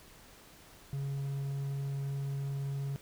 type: tone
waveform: triangle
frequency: 138.59 Hz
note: C#3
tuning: in tune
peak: -31 dBFS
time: 0.93-2.96 s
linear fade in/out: 0 ms
effects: pink hiss -56 dBFS RMS until 3.01 s

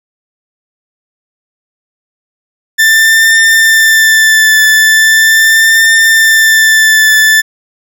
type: tone with vibrato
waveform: 40% pulse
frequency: 1774 Hz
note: A6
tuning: 14 cents sharp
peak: -3 dBFS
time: 2.78-7.42 s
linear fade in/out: 20 ms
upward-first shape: triangle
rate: 0.4 Hz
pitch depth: 25 cents each way
effects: none

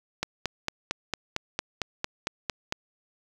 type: click train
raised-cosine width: 0.2 ms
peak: -10 dBFS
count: 12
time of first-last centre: 0.23-2.724 s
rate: 4.41 Hz
effects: 8-bit

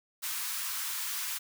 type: high-pass noise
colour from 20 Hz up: white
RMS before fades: -35 dBFS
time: 0.22-1.39 s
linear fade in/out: 20 ms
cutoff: 920 Hz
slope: 48 dB/octave
effects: none

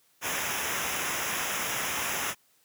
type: noise with comb filter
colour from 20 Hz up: pink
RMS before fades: -31 dBFS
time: 0.21-2.35 s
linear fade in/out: 50 ms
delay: 0.23 ms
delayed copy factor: -0.8
effects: white hiss -66 dBFS RMS until 2.64 s + high-pass 80 Hz 12 dB/octave

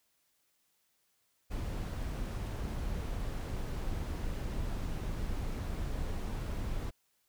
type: noise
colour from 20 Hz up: brown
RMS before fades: -36 dBFS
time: 1.5-6.91 s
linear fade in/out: 20 ms
effects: white hiss -75 dBFS RMS until 7.28 s

